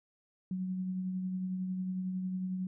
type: tone with tremolo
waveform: sine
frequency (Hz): 185.4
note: F#3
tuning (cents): +4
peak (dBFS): -31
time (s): 0.51-2.67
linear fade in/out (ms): 2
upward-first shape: triangle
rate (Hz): 11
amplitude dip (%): 35
effects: none